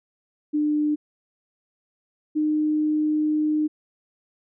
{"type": "tone pair in turn", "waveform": "sine", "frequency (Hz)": [299.5, 305.1], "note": ["D4", "D#4"], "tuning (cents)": [34, -34], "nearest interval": "unison", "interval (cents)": 32, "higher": "second", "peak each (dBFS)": [-19, -19], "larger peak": "neither", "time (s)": [[0.53, 0.96], [2.35, 3.68]], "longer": "second", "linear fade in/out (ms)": 20, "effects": []}